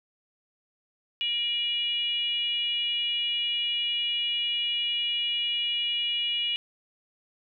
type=tone with frequency modulation; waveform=sine; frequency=2890 Hz; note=F#7; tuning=41 cents flat; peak=-25 dBFS; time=1.21-6.56 s; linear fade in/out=0 ms; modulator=509 Hz; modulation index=0.61; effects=none